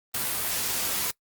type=noise with comb filter; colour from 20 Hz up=white; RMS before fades=-28 dBFS; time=0.14-1.11 s; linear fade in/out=5 ms; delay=16 ms; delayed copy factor=+0.65; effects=noise-tail reverb RT60 0.1 s tail -22 dB re dry + Opus 32 kbps